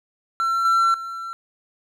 triangle tone with level steps, 1351 Hz, E6, 42 cents sharp, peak -17 / -13 / -27 dBFS, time 0.4-1.33 s, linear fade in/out 0 ms, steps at 0.65 / 0.94 s, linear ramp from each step 2 ms, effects none

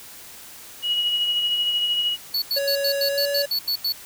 sine tone with tremolo, 2905 Hz, F#7, 32 cents flat, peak -18 dBFS, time 0.82-2.17 s, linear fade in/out 50 ms, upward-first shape sine, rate 13 Hz, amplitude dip 35%
square tone bursts, 4435 Hz, C#8, in tune, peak -21 dBFS, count 10, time 2.34-3.924 s, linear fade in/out 5 ms, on 81 ms, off 86 ms
square tone with pitch glide, 559 to 567.5 Hz, C#5 to C#5, +14 to +41 cents, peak -23 dBFS, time 2.56-3.46 s, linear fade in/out 10 ms, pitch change +27 cents, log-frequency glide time 3.1-3.23 s
effects white hiss -42 dBFS RMS until 4.05 s

